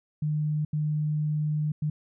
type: tone bursts at uneven times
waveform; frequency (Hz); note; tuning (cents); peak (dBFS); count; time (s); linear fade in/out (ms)
sine; 151.5; D#3; -46; -24; 3; 0.22-0.65 / 0.73-1.72 / 1.82-1.9; 5
effects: none